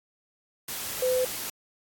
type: tone in noise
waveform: sine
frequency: 508 Hz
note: B4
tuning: 49 cents sharp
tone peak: -22 dBFS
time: 1.02-1.25 s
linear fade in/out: 5 ms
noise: white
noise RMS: -34 dBFS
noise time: 0.68-1.5 s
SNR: +9 dB
effects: AAC 64 kbps